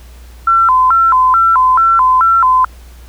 sine tone with vibrato, 1174.7 Hz, D6, in tune, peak -6 dBFS, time 0.47-2.65 s, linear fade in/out 5 ms, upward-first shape square, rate 2.3 Hz, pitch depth 240 cents each way, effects added 60 Hz sine -33 dBFS peak until 3.08 s + pink hiss -44 dBFS RMS until 3.08 s

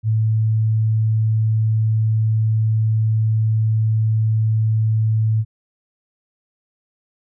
sine tone, 110 Hz, A2, in tune, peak -14 dBFS, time 0.03-5.45 s, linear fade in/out 50 ms, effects none

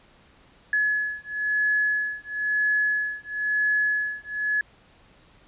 sine beating tone pair, 1700 / 1701 Hz, G#6 / G#6, +40 / +41 cents, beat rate 1 Hz, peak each -25 dBFS, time 0.73-4.61 s, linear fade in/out 2 ms, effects pink hiss -56 dBFS RMS until 5.47 s + resampled to 8000 Hz

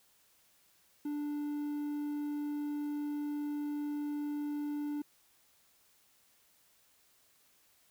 triangle tone with quantisation, 293.7 Hz, D4, in tune, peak -32 dBFS, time 1.05-5.02 s, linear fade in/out 5 ms, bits 10, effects white hiss -68 dBFS RMS until 7.9 s

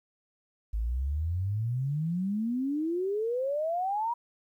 sine exponential sweep, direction up, 51.9 to 967 Hz, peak -27 dBFS, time 0.73-4.14 s, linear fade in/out 10 ms, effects 11-bit

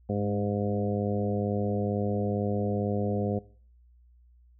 harmonic tone with a mistuned harmonic, 102.2 Hz, G#2, 27 cents flat, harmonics 1 / 2 / 3 / 4 / 5 / 6 / 7, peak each -31 / -30 / -38 / -35 / -34 / -40 / -40 dBFS, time 0.09-3.39 s, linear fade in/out 5 ms, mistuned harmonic 2, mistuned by +18 cents, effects noise-tail reverb RT60 0.5 s tail -21 dB re dry + added 60 Hz sine -55 dBFS peak until 4.59 s

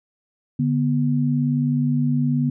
sine tone pair together, 145.59 / 244.6 Hz, D3 / B3, -15 / -16 cents, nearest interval major sixth, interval 899 cents, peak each -20 dBFS, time 0.59-2.5 s, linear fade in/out 5 ms, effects none

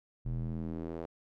square tone with band-pass filter sweep, 41.2 Hz, E1, in tune, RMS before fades -37 dBFS, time 0.25-1.06 s, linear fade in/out 10 ms, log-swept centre 100 to 510 Hz, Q 1.6, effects none

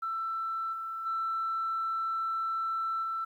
sine tone with level steps, 1333 Hz, E6, 19 cents sharp, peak -30 / -34 / -28 / -30 dBFS, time 0.02-3.25 s, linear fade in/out 10 ms, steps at 0.72 / 1.05 / 3.02 s, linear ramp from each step 20 ms, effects tanh soft clip ceiling -25 dBFS + 11-bit

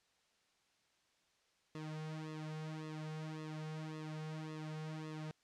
sawtooth tone with flanger, 155.8 Hz, D#3, 3 cents sharp, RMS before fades -45 dBFS, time 1.75-5.31 s, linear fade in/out 0 ms, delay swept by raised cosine 1.3 to 3.1 ms, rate 1.8 Hz, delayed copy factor -0.95, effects white hiss -75 dBFS RMS until 5.43 s + low-pass 6000 Hz 12 dB/octave

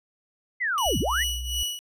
sine linear two-way sweep, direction down then up, 2093 to 65 to 2093 Hz, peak -23 dBFS, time 0.6-1.24 s, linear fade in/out 20 ms, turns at 0.99 s
sawtooth tone with tremolo, 2936 Hz, F#7, 14 cents flat, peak -21 dBFS, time 0.78-1.79 s, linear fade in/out 0 ms, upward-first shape triangle, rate 2.7 Hz, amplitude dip 85%
sine tone with vibrato, 63 Hz, B1, 35 cents sharp, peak -30 dBFS, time 0.86-1.63 s, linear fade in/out 0 ms, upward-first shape sine, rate 3.4 Hz, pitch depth 16 cents each way
effects resampled to 32000 Hz

